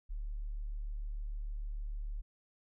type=tone; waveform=sine; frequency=36.71 Hz; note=D1; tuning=in tune; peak=-36 dBFS; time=0.09-2.22 s; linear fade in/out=20 ms; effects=none